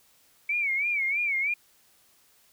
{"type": "tone with vibrato", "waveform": "sine", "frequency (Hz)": 2268, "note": "C#7", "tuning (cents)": 39, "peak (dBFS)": -24, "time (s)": [0.49, 1.54], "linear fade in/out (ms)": 5, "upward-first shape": "sine", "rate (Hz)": 3.1, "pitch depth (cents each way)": 120, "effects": ["white hiss -62 dBFS RMS until 2.52 s"]}